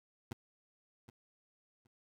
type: tone with echo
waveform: 20% pulse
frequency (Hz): 116.54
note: A#2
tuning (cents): 0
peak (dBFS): -32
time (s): 0.31-0.33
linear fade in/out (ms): 5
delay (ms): 770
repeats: 2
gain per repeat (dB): -14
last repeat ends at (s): 1.87
effects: none